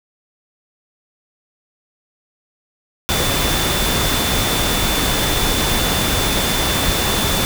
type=tone in noise; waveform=sine; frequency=3520 Hz; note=A7; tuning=in tune; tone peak=-24 dBFS; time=3.09-7.45 s; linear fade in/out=0 ms; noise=pink; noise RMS=-18 dBFS; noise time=3.09-7.45 s; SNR=-9 dB; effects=none